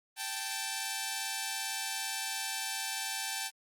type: tone pair together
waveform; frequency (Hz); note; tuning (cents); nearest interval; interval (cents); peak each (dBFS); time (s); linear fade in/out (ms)
5% pulse; 779.7 / 880; G5 / A5; -10 / 0; major second; 210; -25; 0.16-3.51; 50
effects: Opus 32 kbps